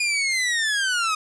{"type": "linear sweep", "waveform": "sawtooth", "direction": "down", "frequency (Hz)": [2448, 1244.5], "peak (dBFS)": -17, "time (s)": [0, 1.15], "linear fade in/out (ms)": 5, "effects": ["resampled to 22050 Hz", "8-bit"]}